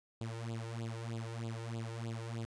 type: tone with flanger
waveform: sawtooth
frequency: 114.5 Hz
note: A#2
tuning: 31 cents flat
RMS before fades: -41 dBFS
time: 0.21-2.45 s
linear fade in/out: 0 ms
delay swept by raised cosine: 0.25 to 2.25 ms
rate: 3.2 Hz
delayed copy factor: +1
effects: resampled to 22050 Hz